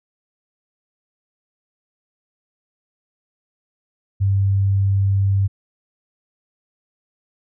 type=tone; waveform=sine; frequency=98.2 Hz; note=G2; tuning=4 cents sharp; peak=-14 dBFS; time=4.2-5.48 s; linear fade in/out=20 ms; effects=none